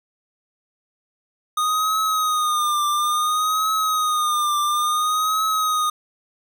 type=tone with vibrato; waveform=square; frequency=1233 Hz; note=D#6; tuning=16 cents flat; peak=-19 dBFS; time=1.57-5.9 s; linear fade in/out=5 ms; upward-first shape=triangle; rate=0.58 Hz; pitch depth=74 cents each way; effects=none